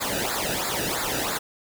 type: noise with flanger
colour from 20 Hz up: pink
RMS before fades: -27 dBFS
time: 0-1.39 s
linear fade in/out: 20 ms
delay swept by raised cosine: 0.33 to 0.95 ms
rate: 3 Hz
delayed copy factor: -0.85
effects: none